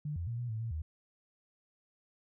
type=tone with pitch steps; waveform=sine; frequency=148.9 / 85.5 / 117.1 / 121.3 / 110.2 / 114.5 / 78.2 Hz; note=D3 / F2 / A#2 / B2 / A2 / A#2 / D#2; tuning=+24 / -36 / +8 / -31 / +3 / -31 / +9 cents; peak=-34 dBFS; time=0.05-0.82 s; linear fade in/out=5 ms; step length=110 ms; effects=none